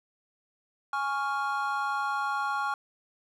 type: chord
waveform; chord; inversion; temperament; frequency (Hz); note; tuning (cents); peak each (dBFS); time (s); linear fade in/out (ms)
triangle; Db major; second; equal; 830.6 / 1108.7 / 1396.9; Ab5 / Db6 / F6; 0 / 0 / 0; -30; 0.93-2.74; 2
effects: none